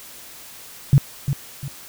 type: tone with echo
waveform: sine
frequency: 138.8 Hz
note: C#3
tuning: 3 cents sharp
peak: -8 dBFS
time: 0.93-0.98 s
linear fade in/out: 0 ms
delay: 350 ms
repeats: 2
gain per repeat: -9 dB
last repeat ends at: 1.68 s
effects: white hiss -41 dBFS RMS until 1.88 s